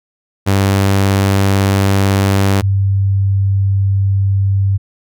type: tone pair in turn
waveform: sawtooth / sine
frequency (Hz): 98 / 98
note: G2 / G2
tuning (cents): 0 / 0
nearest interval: unison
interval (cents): 0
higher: neither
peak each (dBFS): -6 / -10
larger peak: first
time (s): 0.46-2.62 / 2.62-4.78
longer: neither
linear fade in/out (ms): 20
effects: none